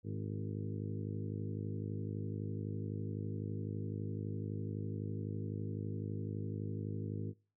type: harmonic tone with a mistuned harmonic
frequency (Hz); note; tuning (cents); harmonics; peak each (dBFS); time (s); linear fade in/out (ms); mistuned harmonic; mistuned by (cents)
51.91; G#1; 0; 2 / 3 / 4 / 5 / 6 / 7 / 8 / 9; -40 / -44 / -46 / -48 / -50 / -51 / -52 / -53; 0.03-7.34; 50; 6; +21
effects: noise-tail reverb RT60 0.4 s tail -25 dB re dry